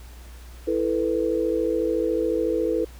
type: chord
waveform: sine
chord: E suspended fourth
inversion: none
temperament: equal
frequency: 329.6 / 440 / 493.9 Hz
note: E4 / A4 / B4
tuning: 0 / 0 / 0 cents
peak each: -25 dBFS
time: 0.67-2.85 s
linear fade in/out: 10 ms
effects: added 60 Hz sine -40 dBFS peak until 2.99 s + pink hiss -50 dBFS RMS until 2.99 s